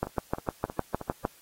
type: two click trains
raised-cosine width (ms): 1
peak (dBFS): -22 / -12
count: 4 / 9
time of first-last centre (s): 0.07-1.013 / 0.03-1.251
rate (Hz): 3.18 / 6.55
effects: white hiss -57 dBFS RMS until 1.41 s + AAC 48 kbps